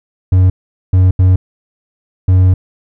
triangle tone bursts at uneven times, 92.5 Hz, F#2, in tune, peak -3 dBFS, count 4, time 0.32-0.5 / 0.93-1.11 / 1.19-1.36 / 2.28-2.54 s, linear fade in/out 5 ms, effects none

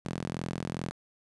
sawtooth tone with high-pass filter, 42.46 Hz, F1, 48 cents flat, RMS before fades -36 dBFS, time 0.05-0.91 s, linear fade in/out 0 ms, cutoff 160 Hz, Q 1.7, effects resampled to 22050 Hz + 10-bit

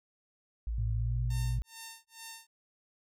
sine tone, 55.7 Hz, A1, 22 cents sharp, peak -31 dBFS, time 0.67-1.62 s, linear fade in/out 0 ms
sine tone with pitch glide, 110 to 120.65 Hz, A2 to B2, 0 to -40 cents, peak -31 dBFS, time 0.78-1.59 s, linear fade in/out 5 ms, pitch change +160 cents, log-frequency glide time 0.93-1.21 s
5% pulse tone with tremolo, 907 Hz, A#5, 48 cents flat, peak -31 dBFS, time 1.3-2.47 s, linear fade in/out 5 ms, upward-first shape sine, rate 2.3 Hz, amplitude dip 100%
effects none

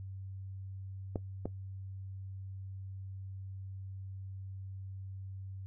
clicks, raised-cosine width 2 ms, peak -21 dBFS, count 2, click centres 1.158 / 1.456 s, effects noise-tail reverb RT60 0.1 s tail -17 dB re dry + added 96 Hz sine -41 dBFS peak until 5.66 s

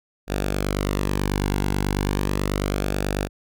sawtooth tone with flanger, 49.17 Hz, G1, 6 cents sharp, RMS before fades -24 dBFS, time 0.27-3.29 s, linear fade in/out 50 ms, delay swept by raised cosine 0.96 to 1.65 ms, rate 0.35 Hz, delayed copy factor -0.6, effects none

